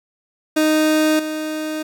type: tone with level steps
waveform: 30% pulse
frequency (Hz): 310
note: D#4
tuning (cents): -6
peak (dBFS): -11 / -20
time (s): 0.56-1.83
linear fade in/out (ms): 10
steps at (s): 1.19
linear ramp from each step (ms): 5
effects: none